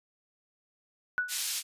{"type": "tone with exponential decay", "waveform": "sine", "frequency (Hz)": 1476, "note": "F#6", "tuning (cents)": -5, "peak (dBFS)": -23, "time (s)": [1.18, 1.43], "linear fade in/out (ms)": 0, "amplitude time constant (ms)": 54}
{"type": "band-pass noise", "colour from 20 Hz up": "pink", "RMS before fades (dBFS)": -33, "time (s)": [1.28, 1.63], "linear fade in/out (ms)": 50, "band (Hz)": [3900, 13000], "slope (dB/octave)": 12}
{"effects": ["resampled to 32000 Hz"]}